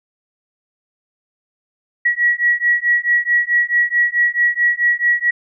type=beating tone pair; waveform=sine; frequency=1919 / 1923.6 Hz; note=A#6 / B6; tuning=+50 / -46 cents; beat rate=4.6 Hz; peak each=-16 dBFS; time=2.05-5.31 s; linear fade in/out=10 ms; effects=none